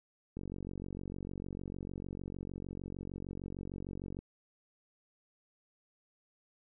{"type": "click train", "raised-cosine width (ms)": 3, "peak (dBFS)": -29, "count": 179, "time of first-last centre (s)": [0.37, 4.19], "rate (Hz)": 46.6, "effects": []}